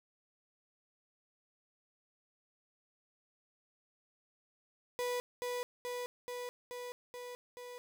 35% pulse tone with echo, 491.2 Hz, B4, 9 cents flat, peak -32 dBFS, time 4.99-5.2 s, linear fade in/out 0 ms, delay 430 ms, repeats 6, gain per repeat -2 dB, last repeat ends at 7.78 s, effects none

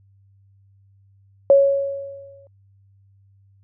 sine tone with exponential decay, 554.4 Hz, C#5, in tune, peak -7 dBFS, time 1.5-2.47 s, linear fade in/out 1 ms, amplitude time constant 210 ms, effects added 98 Hz sine -52 dBFS peak until 3.63 s

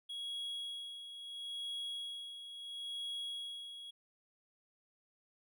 triangle tone with tremolo, 3322 Hz, G#7, in tune, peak -37 dBFS, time 0.09-3.91 s, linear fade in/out 10 ms, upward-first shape sine, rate 0.74 Hz, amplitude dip 60%, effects none

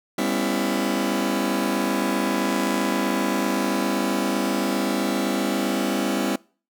sawtooth chord, C# half-diminished seventh, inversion second, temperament just, 199.57 / 249.5 / 277.2 / 332.6 Hz, G3 / B3 / C#4 / E4, +31 / +18 / 0 / +16 cents, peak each -23 dBFS, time 0.18-6.36 s, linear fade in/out 5 ms, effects noise-tail reverb RT60 0.4 s tail -24 dB re dry

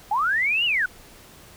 sine linear two-way sweep, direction up then down, 780 to 2960 to 1419 Hz, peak -19 dBFS, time 0.11-0.86 s, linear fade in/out 5 ms, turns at 0.65 s, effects pink hiss -48 dBFS RMS until 1.56 s

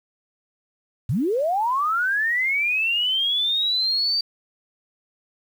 sine linear sweep, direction up, 94.2 to 4663 Hz, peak -19 dBFS, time 1.09-4.21 s, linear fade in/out 5 ms, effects 8-bit

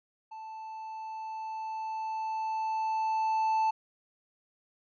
triangle tone with level ramp, 880 Hz, A5, in tune, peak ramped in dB -39 to -22 dBFS, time 0.31-3.71 s, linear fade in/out 10 ms, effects resampled to 16000 Hz

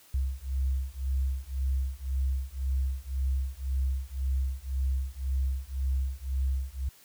sine beating tone pair, 65.4 / 67.3 Hz, C2 / C2, 0 / +49 cents, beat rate 1.9 Hz, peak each -30 dBFS, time 0.14-6.89 s, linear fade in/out 5 ms, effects white hiss -57 dBFS RMS until 7.04 s

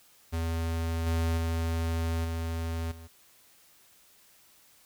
square tone with level steps, 82.41 Hz, E2, in tune, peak -29 / -26 / -28 / -31 / -45 dBFS, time 0.32-3.08 s, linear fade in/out 20 ms, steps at 1.06 / 1.37 / 2.24 / 2.91 s, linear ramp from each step 10 ms, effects white hiss -60 dBFS RMS until 4.85 s

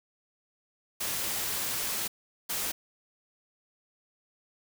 white noise bursts at uneven times, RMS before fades -32 dBFS, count 2, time 1-2.08 / 2.49-2.72 s, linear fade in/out 10 ms, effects none

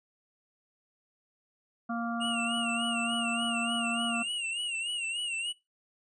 harmonic tone, 233.1 Hz, A#3, in tune, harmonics 1 / 3 / 5 / 6, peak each -32 / -37 / -39 / -40 dBFS, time 1.89-4.23 s, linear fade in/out 10 ms
square tone with vibrato, 2800 Hz, F7, 4 cents sharp, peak -32 dBFS, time 2.2-5.53 s, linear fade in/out 20 ms, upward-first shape sine, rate 3.4 Hz, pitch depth 87 cents each way
effects noise-tail reverb RT60 0.2 s tail -18 dB re dry + resampled to 22050 Hz

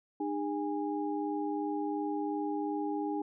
sine tone cluster, 303.2 / 406 / 822 Hz, D#4 / G#4 / G#5, -45 / -39 / -18 cents, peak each -33 / -38 / -37 dBFS, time 0.2-3.22 s, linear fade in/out 5 ms, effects none

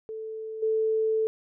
sine tone with level steps, 440 Hz, A4, in tune, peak -33 / -22 dBFS, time 0.09-1.27 s, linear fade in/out 0 ms, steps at 0.62 s, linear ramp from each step 10 ms, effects none

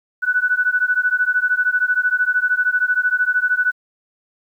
sine beating tone pair, 1480 / 1493 Hz, F#6 / F#6, 0 / +15 cents, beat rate 13 Hz, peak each -18 / -18 dBFS, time 0.22-3.72 s, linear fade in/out 20 ms, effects 9-bit

